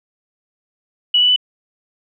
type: tone with pitch steps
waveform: sine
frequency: 2940 / 2964 / 2988 Hz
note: F#7 / F#7 / F#7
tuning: -12 / +2 / +16 cents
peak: -10 dBFS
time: 1.14-1.362 s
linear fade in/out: 5 ms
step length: 74 ms
effects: none